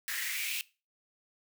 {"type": "noise with high-pass filter sweep", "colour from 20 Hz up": "white", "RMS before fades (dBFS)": -35, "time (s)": [0.08, 0.61], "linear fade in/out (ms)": 0, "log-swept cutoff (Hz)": [1700, 2700], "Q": 5, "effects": ["noise-tail reverb RT60 0.3 s tail -20 dB re dry"]}